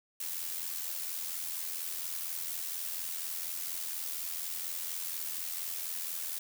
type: noise with amplitude modulation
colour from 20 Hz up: blue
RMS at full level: -35 dBFS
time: 0.2-6.39 s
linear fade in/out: 5 ms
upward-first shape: sine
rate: 84.2 Hz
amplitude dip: 55%
effects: none